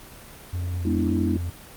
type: tone with vibrato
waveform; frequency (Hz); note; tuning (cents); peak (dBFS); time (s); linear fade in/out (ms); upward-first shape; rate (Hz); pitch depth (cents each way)
triangle; 87.31; F2; 0; -23; 0.53-1.5; 5; square; 1.8; 24
type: chord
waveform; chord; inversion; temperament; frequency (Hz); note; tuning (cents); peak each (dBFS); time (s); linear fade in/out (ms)
sine; E dominant seventh; first; just; 206 / 247.2 / 296.7 / 329.6; G#3 / B3 / D4 / E4; -14 / +2 / +18 / 0; -27; 0.85-1.37; 5
effects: pink hiss -44 dBFS RMS until 1.76 s + Opus 32 kbps